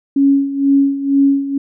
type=tone with tremolo; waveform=sine; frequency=277.2 Hz; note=C#4; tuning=in tune; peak=-7 dBFS; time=0.16-1.58 s; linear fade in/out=5 ms; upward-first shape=sine; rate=2.1 Hz; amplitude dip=75%; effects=none